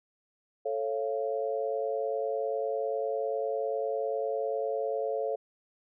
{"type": "chord", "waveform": "sine", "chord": "A augmented", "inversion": "none", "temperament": "just", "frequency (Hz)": [440, 550, 687.5], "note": ["A4", "C#5", "E#5"], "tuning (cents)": [0, -14, -27], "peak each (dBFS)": [-32, -32, -35], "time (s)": [0.65, 5.36], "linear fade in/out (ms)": 10, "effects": []}